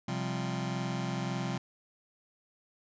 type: chord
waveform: sawtooth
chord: C suspended fourth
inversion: none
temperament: just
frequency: 130.81 / 174.42 / 196.22 Hz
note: C3 / F3 / G3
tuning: 0 / -2 / +2 cents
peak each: -31 / -32 / -33 dBFS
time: 0.08-1.58 s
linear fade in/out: 5 ms
effects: resampled to 16000 Hz